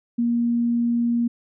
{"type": "tone", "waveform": "sine", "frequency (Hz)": 236.3, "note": "A#3", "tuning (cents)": 24, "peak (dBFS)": -18, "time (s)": [0.18, 1.28], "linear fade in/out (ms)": 10, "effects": []}